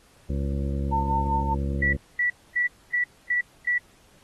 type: harmonic tone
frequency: 69.3 Hz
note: C#2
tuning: in tune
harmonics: 1 / 2 / 3 / 4 / 5 / 7 / 8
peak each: -26 / -31 / -33 / -38 / -39 / -41 / -43 dBFS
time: 0.29-1.97 s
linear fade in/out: 10 ms
type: tone with tremolo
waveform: sine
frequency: 902 Hz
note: A5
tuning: 43 cents sharp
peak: -21 dBFS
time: 0.91-1.55 s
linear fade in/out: 20 ms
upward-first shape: sine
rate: 5.1 Hz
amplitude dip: 65%
type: tone bursts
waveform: sine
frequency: 1952 Hz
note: B6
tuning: 21 cents flat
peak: -20 dBFS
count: 6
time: 1.82-3.78 s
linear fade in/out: 5 ms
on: 110 ms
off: 260 ms
effects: pink hiss -58 dBFS RMS until 4.23 s + AAC 32 kbps